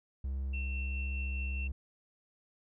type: tone with vibrato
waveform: triangle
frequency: 66.7 Hz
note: C2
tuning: 34 cents sharp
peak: -31 dBFS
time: 0.24-1.72 s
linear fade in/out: 5 ms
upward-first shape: sine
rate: 1.5 Hz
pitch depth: 11 cents each way
type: tone with tremolo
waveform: sine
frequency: 2700 Hz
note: E7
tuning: 41 cents sharp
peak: -39 dBFS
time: 0.53-1.68 s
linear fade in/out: 10 ms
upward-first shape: triangle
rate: 4.8 Hz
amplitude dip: 30%
effects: none